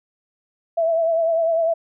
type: tone with vibrato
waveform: sine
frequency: 659.3 Hz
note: E5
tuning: in tune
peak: -16 dBFS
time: 0.77-1.74 s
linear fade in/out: 10 ms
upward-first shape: triangle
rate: 10 Hz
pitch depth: 50 cents each way
effects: none